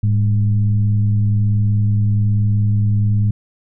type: tone with frequency modulation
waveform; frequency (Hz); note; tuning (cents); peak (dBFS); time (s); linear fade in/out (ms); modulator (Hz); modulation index
sine; 105.9; G#2; +34; -12; 0.03-3.31; 5; 95.3; 0.51
effects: none